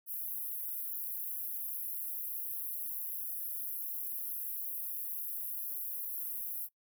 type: high-pass noise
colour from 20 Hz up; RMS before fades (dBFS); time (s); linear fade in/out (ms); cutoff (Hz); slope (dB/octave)
pink; -39; 0.06-6.69; 50; 11000; 96
effects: noise-tail reverb RT60 0.1 s tail -20 dB re dry